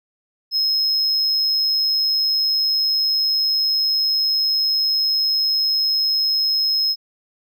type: tone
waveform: triangle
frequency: 5150 Hz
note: E8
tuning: 41 cents flat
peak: -15 dBFS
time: 0.51-6.96 s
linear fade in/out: 50 ms
effects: none